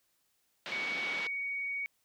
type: band-pass noise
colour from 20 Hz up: white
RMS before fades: -41 dBFS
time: 0.66-1.27 s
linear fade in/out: 0 ms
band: 170 to 3800 Hz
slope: 24 dB/octave
type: tone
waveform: sine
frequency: 2242 Hz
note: C#7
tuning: 19 cents sharp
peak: -33 dBFS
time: 0.72-1.86 s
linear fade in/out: 0 ms
effects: white hiss -75 dBFS RMS until 2.04 s